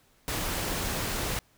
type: noise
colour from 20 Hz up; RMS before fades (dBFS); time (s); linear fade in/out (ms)
pink; -31; 0.28-1.39; 0
effects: pink hiss -64 dBFS RMS until 1.57 s